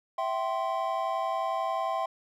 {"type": "chord", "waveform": "triangle", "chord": "C major", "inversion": "first", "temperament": "equal with one note detuned", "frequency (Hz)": [659.3, 770.5, 1046.5], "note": ["E5", "G5", "C6"], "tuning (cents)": [0, -30, 0], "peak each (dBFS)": -30, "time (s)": [0.18, 2.06], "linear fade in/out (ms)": 5, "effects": []}